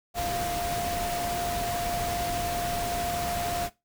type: tone in noise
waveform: sine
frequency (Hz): 698.5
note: F5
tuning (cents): 0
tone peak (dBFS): -29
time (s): 0.14-3.7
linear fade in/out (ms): 50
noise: pink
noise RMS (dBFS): -33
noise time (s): 0.14-3.7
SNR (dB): +1
effects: noise-tail reverb RT60 0.2 s tail -17 dB re dry